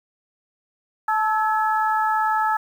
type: tone cluster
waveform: sine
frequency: 871 / 1309 / 1695 Hz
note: A5 / E6 / G#6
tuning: -18 / -13 / +35 cents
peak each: -20 / -23 / -27 dBFS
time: 1.08-2.57 s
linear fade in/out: 5 ms
effects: 8-bit